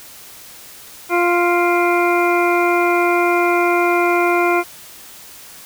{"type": "harmonic tone with a mistuned harmonic", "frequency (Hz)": 349.2, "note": "F4", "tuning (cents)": 0, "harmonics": [1, 2, 3, 4, 6, 7], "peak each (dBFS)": [-16, -19, -21, -22, -24, -24], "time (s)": [1.09, 4.64], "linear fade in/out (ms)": 50, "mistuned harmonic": 7, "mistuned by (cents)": -27, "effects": ["white hiss -39 dBFS RMS until 5.65 s"]}